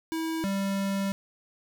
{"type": "tone pair in turn", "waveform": "square", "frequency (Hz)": [323.8, 196.33], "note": ["E4", "G3"], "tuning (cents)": [-31, 3], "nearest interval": "major sixth", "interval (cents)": 866, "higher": "first", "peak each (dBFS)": [-29, -27], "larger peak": "second", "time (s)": [[0.12, 0.44], [0.44, 1.12]], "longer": "second", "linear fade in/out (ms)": 0, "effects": []}